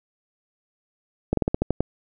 slowing click train, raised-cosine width 2 ms, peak -7 dBFS, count 8, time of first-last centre 1.33-1.806 s, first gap 43 ms, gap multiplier 1.15, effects none

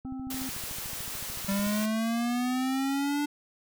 harmonic tone, 261.9 Hz, C4, 2 cents sharp, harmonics 1 / 3 / 5, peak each -34 / -48 / -56 dBFS, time 0.05-0.49 s, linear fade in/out 2 ms
click train, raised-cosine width 5 ms, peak -32 dBFS, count 23, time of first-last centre 0.05-1.668 s, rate 13.6 Hz
white noise, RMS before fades -37 dBFS, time 0.3-1.86 s, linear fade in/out 5 ms
square linear sweep, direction up, 195.1 to 293.7 Hz, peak -27 dBFS, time 1.48-3.26 s, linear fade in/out 10 ms
effects none

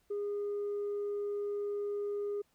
sine tone, 409.2 Hz, G#4, 26 cents flat, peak -31 dBFS, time 0.1-2.42 s, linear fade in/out 10 ms, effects tanh soft clip ceiling -31 dBFS + pink hiss -73 dBFS RMS until 2.54 s

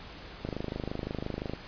click train, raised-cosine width 2 ms, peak -20 dBFS, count 29, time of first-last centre 0.45-1.535 s, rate 25.8 Hz, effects pink hiss -46 dBFS RMS until 1.67 s + resampled to 11025 Hz

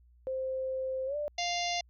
sine tone with pitch glide, 523.3 to 590.8 Hz, C5 to D5, 0 to +10 cents, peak -31 dBFS, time 0.27-1.28 s, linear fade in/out 0 ms, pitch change +210 cents, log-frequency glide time 1.06-1.16 s
harmonic tone, 698.5 Hz, F5, in tune, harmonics 1 / 3 / 4 / 5 / 6 / 7 / 8 / 9, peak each -33 / -38 / -39 / -40 / -41 / -41 / -42 / -43 dBFS, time 1.38-1.81 s, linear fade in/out 5 ms
effects added 60 Hz sine -58 dBFS peak until 1.89 s

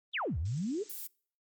sine exponential two-way sweep, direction down then up, 3920 to 70.1 to 457.2 Hz, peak -31 dBFS, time 0.13-0.84 s, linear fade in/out 20 ms, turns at 0.38 s
violet noise, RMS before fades -41 dBFS, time 0.45-1.07 s, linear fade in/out 5 ms
effects noise-tail reverb RT60 0.5 s tail -25 dB re dry + Opus 24 kbps

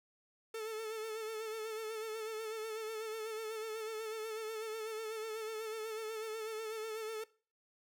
45% pulse tone with vibrato, 440 Hz, A4, in tune, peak -39 dBFS, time 0.54-7.24 s, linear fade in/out 5 ms, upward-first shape sine, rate 8.1 Hz, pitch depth 43 cents each way, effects noise-tail reverb RT60 0.4 s tail -20 dB re dry

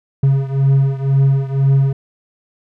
triangle beating tone pair, 135.9 / 137.9 Hz, C#3 / C#3, -34 / -9 cents, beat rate 2 Hz, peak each -11 / -14 dBFS, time 0.23-1.93 s, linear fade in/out 5 ms, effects none

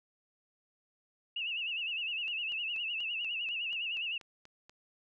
sine tone with vibrato, 2746 Hz, F7, 30 cents flat, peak -33 dBFS, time 1.36-4.18 s, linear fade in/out 5 ms, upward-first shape sine, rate 9.8 Hz, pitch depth 110 cents each way
click train, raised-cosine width 0.2 ms, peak -36 dBFS, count 11, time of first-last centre 2.28-4.695 s, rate 4.14 Hz
effects none

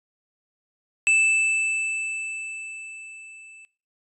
square tone with level ramp, 2637 Hz, E7, in tune, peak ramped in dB -16 to -46 dBFS, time 1.07-3.65 s, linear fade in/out 0 ms, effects noise-tail reverb RT60 0.4 s tail -21 dB re dry + resampled to 24000 Hz

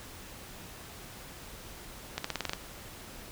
accelerating click train, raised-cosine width 0.2 ms, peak -14 dBFS, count 8, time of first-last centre 2.18-2.534 s, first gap 64 ms, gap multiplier 0.92, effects pink hiss -47 dBFS RMS until 3.31 s

